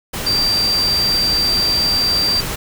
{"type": "tone in noise", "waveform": "sine", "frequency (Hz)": 4699, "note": "D8", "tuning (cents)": 0, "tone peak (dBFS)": -14, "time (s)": [0.26, 2.41], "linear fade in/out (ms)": 10, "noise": "pink", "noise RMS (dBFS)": -24, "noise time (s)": [0.13, 2.56], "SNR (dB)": 7, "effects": []}